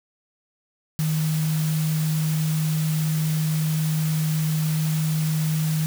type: tone in noise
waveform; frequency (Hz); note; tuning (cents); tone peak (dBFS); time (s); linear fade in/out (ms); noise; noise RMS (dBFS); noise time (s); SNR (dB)
sine; 156.1; D#3; +6; -20; 0.99-5.86; 0; white; -34; 0.99-5.86; +11
effects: none